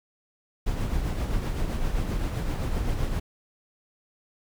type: noise with tremolo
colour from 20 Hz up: brown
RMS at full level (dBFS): -25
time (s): 0.66-3.2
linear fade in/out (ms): 10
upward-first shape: triangle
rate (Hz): 7.7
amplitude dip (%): 45
effects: none